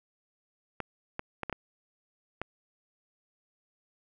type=clicks; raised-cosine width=0.5 ms; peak=-18 dBFS; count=6; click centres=0.803 / 1.194 / 1.433 / 1.497 / 1.527 / 2.416 s; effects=none